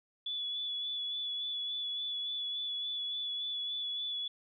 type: tone with vibrato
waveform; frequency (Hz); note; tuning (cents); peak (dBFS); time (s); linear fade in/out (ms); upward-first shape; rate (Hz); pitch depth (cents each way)
sine; 3431; A7; -44; -34; 0.26-4.28; 5; sine; 3.5; 21
effects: none